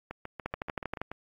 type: two click trains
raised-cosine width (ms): 0.5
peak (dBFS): -23 / -17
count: 8 / 8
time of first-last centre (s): 0.11-1.116 / 0.46-1.016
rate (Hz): 6.96 / 12.6
effects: AAC 48 kbps